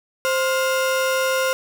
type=tone pair together; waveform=35% pulse; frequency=524 / 1415.6 Hz; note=C5 / F6; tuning=+2 / +23 cents; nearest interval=octave + perfect fourth; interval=1721 cents; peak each=-18 / -22 dBFS; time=0.25-1.53 s; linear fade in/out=0 ms; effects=none